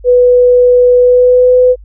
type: tone with pitch glide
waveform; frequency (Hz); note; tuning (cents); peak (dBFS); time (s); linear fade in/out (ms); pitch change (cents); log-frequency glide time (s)
sine; 493.9 to 502; B4 to B4; 0 to +28; -3; 0.04-1.76; 50; +28; 0.99-1.56
effects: added 50 Hz sine -31 dBFS peak until 1.84 s